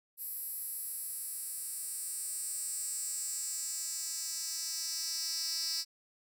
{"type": "tone with high-pass filter sweep", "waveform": "10% pulse", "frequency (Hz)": 326.9, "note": "E4", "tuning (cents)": -14, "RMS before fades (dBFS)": -38, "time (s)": [0.17, 5.85], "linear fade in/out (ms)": 50, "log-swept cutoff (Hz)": [12000, 5200], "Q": 3.8, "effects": []}